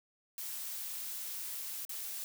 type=noise with dropouts; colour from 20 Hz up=blue; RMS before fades=-41 dBFS; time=0.38-2.24 s; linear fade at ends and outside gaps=1 ms; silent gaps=1.851-1.893 s; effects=none